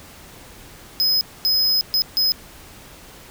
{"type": "tone bursts at uneven times", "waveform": "square", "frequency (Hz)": 5070, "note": "D#8", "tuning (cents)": 32, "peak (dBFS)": -16, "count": 4, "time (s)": [[1, 1.21], [1.45, 1.81], [1.94, 2.02], [2.17, 2.32]], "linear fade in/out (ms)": 0, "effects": ["pink hiss -43 dBFS RMS until 3.3 s"]}